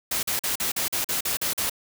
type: noise bursts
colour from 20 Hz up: white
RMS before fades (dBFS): -26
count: 10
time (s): 0.11-1.697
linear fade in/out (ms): 5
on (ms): 120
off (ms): 43
effects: none